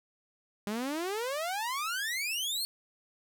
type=exponential sweep; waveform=sawtooth; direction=up; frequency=199.1 to 4435 Hz; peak=-28 dBFS; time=0.67-2.65 s; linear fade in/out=0 ms; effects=none